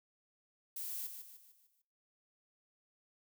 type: noise with echo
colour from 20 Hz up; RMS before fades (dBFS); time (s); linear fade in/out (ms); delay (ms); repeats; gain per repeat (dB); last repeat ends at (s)
violet; -42; 0.76-1.07; 5; 150; 5; -7; 1.82
effects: noise-tail reverb RT60 0.6 s tail -21 dB re dry